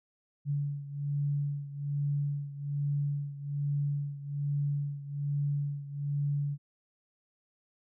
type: beating tone pair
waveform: sine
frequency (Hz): 143.1 / 144.3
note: D3 / D3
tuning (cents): -45 / -30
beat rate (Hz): 1.2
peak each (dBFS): -31 / -35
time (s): 0.45-6.58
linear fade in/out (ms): 50
effects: none